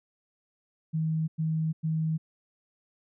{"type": "tone bursts", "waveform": "sine", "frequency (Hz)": 159, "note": "D#3", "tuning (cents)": 38, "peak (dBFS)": -25, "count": 3, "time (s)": [0.93, 2.18], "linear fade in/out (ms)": 20, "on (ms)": 350, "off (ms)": 100, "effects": []}